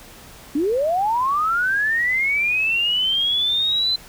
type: linear sweep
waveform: sine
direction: up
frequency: 270.1 to 4073 Hz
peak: -17 dBFS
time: 0.55-3.96 s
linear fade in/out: 5 ms
effects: pink hiss -43 dBFS RMS until 4.08 s